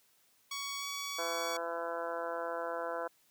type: tone with pitch glide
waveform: 10% pulse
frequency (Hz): 1121 to 1129.4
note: C#6 to C#6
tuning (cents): +19 to +32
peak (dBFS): -29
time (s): 0.51-1.57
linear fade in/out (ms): 5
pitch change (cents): +13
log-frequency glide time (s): 0.79-0.85
type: harmonic tone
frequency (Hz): 168.3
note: E3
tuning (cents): +36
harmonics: 2 / 3 / 4 / 5 / 6 / 7 / 8 / 9 / 10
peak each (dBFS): -48 / -39 / -40 / -48 / -42 / -53 / -44 / -46 / -54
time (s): 1.18-3.08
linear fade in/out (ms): 10
effects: white hiss -69 dBFS RMS until 3.3 s + high-pass 100 Hz 12 dB/octave